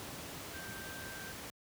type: tone in noise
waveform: sine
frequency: 1568 Hz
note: G6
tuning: in tune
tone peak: -47 dBFS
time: 0.54-1.32 s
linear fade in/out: 0 ms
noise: pink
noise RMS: -45 dBFS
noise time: 0-1.5 s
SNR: -5 dB
effects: high-pass 80 Hz 12 dB/octave